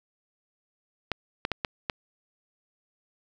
clicks, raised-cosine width 0.3 ms, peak -11 dBFS, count 5, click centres 1.117 / 1.451 / 1.517 / 1.648 / 1.898 s, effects none

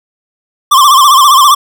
square tone with vibrato, 1108.7 Hz, C#6, in tune, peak -3 dBFS, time 0.71-1.55 s, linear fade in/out 10 ms, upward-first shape sine, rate 15 Hz, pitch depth 120 cents each way, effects none

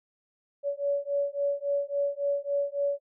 sine beating tone pair, 565 / 568.6 Hz, C#5 / C#5, +33 / +44 cents, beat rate 3.6 Hz, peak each -29 dBFS, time 0.63-3 s, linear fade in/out 50 ms, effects none

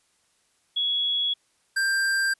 sine / square tone pair in turn, 3356 / 1583.8 Hz, G#7 / G6, +17 / +17 cents, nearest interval octave + minor second, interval 1300 cents, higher first, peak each -22 dBFS, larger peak neither, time 0.76-1.34 / 1.76-2.34 s, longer neither, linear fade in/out 10 ms, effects white hiss -67 dBFS RMS until 2.39 s + resampled to 24000 Hz

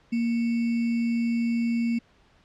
sine tone with sample-and-hold, 233.1 Hz, A#3, in tune, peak -22 dBFS, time 0.12-1.99 s, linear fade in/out 10 ms, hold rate 2450 Hz, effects pink hiss -60 dBFS RMS until 2.44 s + low-pass 4000 Hz 12 dB/octave

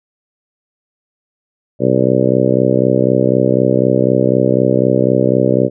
harmonic tone, 64 Hz, C2, 38 cents flat, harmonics 2 / 3 / 4 / 5 / 6 / 7 / 8 / 9, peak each -18 / -18 / -18 / -18 / -18 / -18 / -18 / -18 dBFS, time 1.79-5.7 s, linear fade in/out 50 ms, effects none

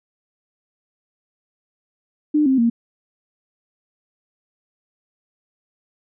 sine tone with pitch steps, 300.4 / 264.6 / 233 Hz, D4 / C4 / A#3, +39 / +20 / -1 cents, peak -13 dBFS, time 2.34-2.7 s, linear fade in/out 10 ms, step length 120 ms, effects none

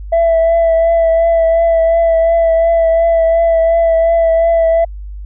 sine tone with vibrato, 663 Hz, E5, 10 cents sharp, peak -6 dBFS, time 0.12-4.85 s, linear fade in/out 10 ms, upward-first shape triangle, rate 2.8 Hz, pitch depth 25 cents each way, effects tanh soft clip ceiling -6 dBFS + added 50 Hz sine -24 dBFS peak until 5.25 s

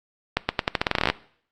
accelerating click train, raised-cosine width 0.3 ms, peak -3 dBFS, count 16, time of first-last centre 0.37-1.1 s, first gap 120 ms, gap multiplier 0.85, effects noise-tail reverb RT60 0.6 s tail -19 dB re dry + Opus 48 kbps

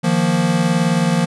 square chord, Eb suspended second, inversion none, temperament equal, 155.56 / 174.61 / 233.1 Hz, Eb3 / F3 / Bb3, 0 / 0 / 0 cents, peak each -21 / -17 / -21 dBFS, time 0.03-1.26 s, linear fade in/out 20 ms, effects resampled to 24000 Hz

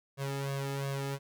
sawtooth tone with flanger, 138.1 Hz, C#3, 6 cents flat, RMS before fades -35 dBFS, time 0.17-1.19 s, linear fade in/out 50 ms, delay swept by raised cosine 1.8 to 2.32 ms, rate 2.8 Hz, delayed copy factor +0.85, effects none

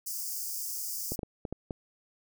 white high-pass noise, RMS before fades -36 dBFS, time 0.06-1.16 s, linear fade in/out 10 ms, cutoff 4800 Hz, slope 96 dB/octave
clicks, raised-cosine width 2 ms, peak -21 dBFS, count 6, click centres 1.12 / 1.192 / 1.232 / 1.452 / 1.526 / 1.708 s
effects none

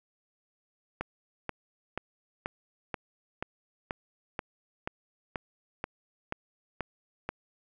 click train, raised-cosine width 0.5 ms, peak -17 dBFS, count 14, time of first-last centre 1.01-7.29 s, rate 2.07 Hz, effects none

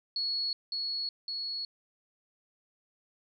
sine tone with echo, 4360 Hz, C#8, 29 cents flat, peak -29 dBFS, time 0.16-0.53 s, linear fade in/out 2 ms, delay 560 ms, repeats 2, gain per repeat -2 dB, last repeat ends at 1.65 s, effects none

